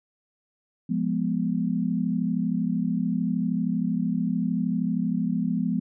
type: chord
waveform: sine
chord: F diminished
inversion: none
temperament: equal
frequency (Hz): 174.61 / 207.7 / 246.9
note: F3 / Ab3 / Cb4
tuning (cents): 0 / 0 / 0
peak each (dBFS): -27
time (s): 0.89-5.8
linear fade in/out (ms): 10
effects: none